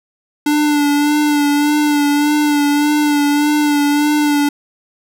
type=tone with vibrato; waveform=square; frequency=293.7 Hz; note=D4; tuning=in tune; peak=-12 dBFS; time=0.46-4.49 s; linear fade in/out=5 ms; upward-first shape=sine; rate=1.7 Hz; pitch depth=30 cents each way; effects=none